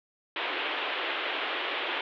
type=band-pass noise; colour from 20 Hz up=white; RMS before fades=-32 dBFS; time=0.36-2.01 s; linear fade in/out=2 ms; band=300 to 3400 Hz; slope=48 dB/octave; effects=none